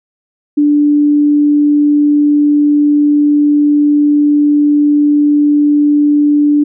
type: tone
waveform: sine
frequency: 293.5 Hz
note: D4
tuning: 1 cent flat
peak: -6 dBFS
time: 0.57-6.64 s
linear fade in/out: 10 ms
effects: none